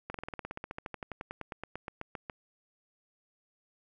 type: slowing click train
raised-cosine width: 0.5 ms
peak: -23 dBFS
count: 27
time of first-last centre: 0.1-2.298 s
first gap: 43 ms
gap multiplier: 1.05
effects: none